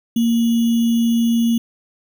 sine tone with sample-and-hold, 231.8 Hz, A#3, 10 cents flat, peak -13 dBFS, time 0.16-1.58 s, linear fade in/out 5 ms, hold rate 3150 Hz, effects none

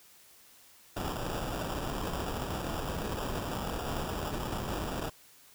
pink noise with sample-and-hold, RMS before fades -35 dBFS, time 0.96-5.1 s, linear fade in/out 10 ms, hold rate 2100 Hz, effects white hiss -58 dBFS RMS until 5.54 s

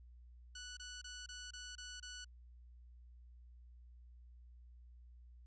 10% pulse tone bursts, 1480 Hz, F#6, in tune, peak -39 dBFS, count 7, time 0.55-2.246 s, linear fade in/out 5 ms, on 220 ms, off 26 ms, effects added 60 Hz sine -56 dBFS peak until 5.46 s + resampled to 16000 Hz

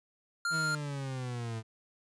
square tone, 1396.9 Hz, F6, in tune, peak -30 dBFS, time 0.45-0.75 s, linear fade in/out 2 ms
40% pulse exponential sweep, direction down, 164.5 to 110 Hz, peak -34 dBFS, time 0.5-1.63 s, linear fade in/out 50 ms
effects resampled to 22050 Hz

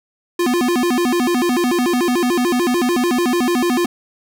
square tone with vibrato, 293.7 Hz, D4, in tune, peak -15 dBFS, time 0.39-3.86 s, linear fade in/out 5 ms, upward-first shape square, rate 6.8 Hz, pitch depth 300 cents each way, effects none

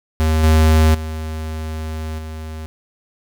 square tone with level steps, 78.8 Hz, D#2, 23 cents sharp, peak -14 / -10 / -24 / -28 dBFS, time 0.2-2.66 s, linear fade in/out 0 ms, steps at 0.43 / 0.94 / 2.18 s, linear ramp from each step 10 ms, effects none

